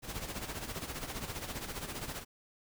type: noise with tremolo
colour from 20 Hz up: pink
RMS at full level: -38 dBFS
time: 0.02-2.25 s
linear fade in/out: 50 ms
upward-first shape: sine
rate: 15 Hz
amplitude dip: 65%
effects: none